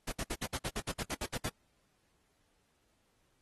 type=noise bursts; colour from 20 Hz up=pink; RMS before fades=-37 dBFS; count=13; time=0.07-1.49 s; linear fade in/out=10 ms; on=52 ms; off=62 ms; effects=pink hiss -75 dBFS RMS until 3.41 s + AAC 32 kbps